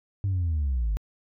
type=linear sweep; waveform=sine; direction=down; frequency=100.7 to 47.75 Hz; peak=-21 dBFS; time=0.24-0.97 s; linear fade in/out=0 ms; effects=tanh soft clip ceiling -21 dBFS